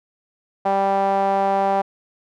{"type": "tone with band-pass filter", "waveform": "sawtooth", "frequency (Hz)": 196, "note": "G3", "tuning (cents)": 0, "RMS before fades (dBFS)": -19, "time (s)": [0.65, 1.82], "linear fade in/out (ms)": 10, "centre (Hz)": 750, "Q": 4.1, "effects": []}